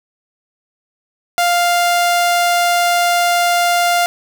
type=tone; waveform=sawtooth; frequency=699 Hz; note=F5; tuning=1 cent sharp; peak=-8 dBFS; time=1.38-4.06 s; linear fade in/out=0 ms; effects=none